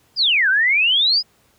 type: exponential two-way sweep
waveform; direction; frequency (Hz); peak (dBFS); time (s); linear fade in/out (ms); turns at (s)
sine; down then up; 5130 to 1480 to 5130; -13; 0.16-1.23; 50; 0.49
effects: pink hiss -58 dBFS RMS until 1.58 s + high-pass 60 Hz 12 dB/octave